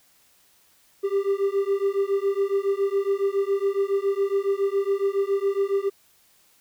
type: beating tone pair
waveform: triangle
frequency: 392 / 399.2 Hz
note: G4 / G4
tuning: 0 / +32 cents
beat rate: 7.2 Hz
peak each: -22 dBFS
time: 1.03-5.9 s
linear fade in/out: 20 ms
effects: white hiss -60 dBFS RMS until 6.6 s